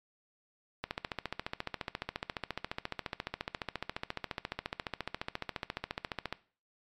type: click train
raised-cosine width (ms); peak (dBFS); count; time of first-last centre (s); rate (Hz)
0.3; -18; 80; 0.84-6.326; 14.4
effects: noise-tail reverb RT60 0.4 s tail -18 dB re dry + MP3 64 kbps